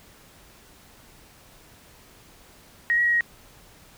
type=tone with pitch steps; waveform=sine; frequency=1884 / 1913 / 1899 / 1889 Hz; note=A#6 / A#6 / A#6 / A#6; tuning=+18 / +44 / +32 / +22 cents; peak=-18 dBFS; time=2.9-3.208 s; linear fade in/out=0 ms; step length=77 ms; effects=pink hiss -52 dBFS RMS until 3.97 s